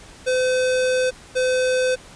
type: tone pair in turn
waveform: square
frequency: 510 / 510 Hz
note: C5 / C5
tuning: -44 / -44 cents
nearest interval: unison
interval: 0 cents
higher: neither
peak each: -18 dBFS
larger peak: neither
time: 0.26-1.11 / 1.35-1.96 s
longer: first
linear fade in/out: 20 ms
effects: pink hiss -44 dBFS RMS until 2.15 s + resampled to 22050 Hz